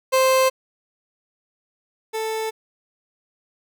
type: tone pair in turn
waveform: 30% pulse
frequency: 523.3 / 441 Hz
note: C5 / A4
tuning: 0 / +4 cents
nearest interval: minor third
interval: 296 cents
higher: first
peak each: -12 / -21 dBFS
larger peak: first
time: 0.12-0.5 / 2.13-2.51 s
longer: neither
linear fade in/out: 20 ms
effects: none